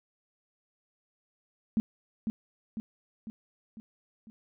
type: tone with echo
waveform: sine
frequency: 220 Hz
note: A3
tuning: in tune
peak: -22 dBFS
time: 1.77-1.8 s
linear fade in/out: 0 ms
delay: 500 ms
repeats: 5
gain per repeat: -5 dB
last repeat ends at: 4.3 s
effects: none